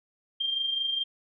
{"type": "tone with amplitude modulation", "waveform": "sine", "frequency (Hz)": 3184, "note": "G7", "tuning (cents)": 26, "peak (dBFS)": -24, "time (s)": [0.4, 1.04], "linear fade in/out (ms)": 10, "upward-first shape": "sine", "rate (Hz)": 24.7, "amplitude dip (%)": 50, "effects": []}